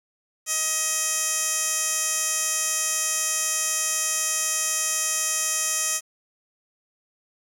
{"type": "tone with band-pass filter", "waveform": "15% pulse", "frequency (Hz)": 632, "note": "D#5", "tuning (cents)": 27, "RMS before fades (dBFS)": -25, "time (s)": [0.46, 6.01], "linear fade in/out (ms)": 50, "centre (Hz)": 7900, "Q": 2.6, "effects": ["8-bit"]}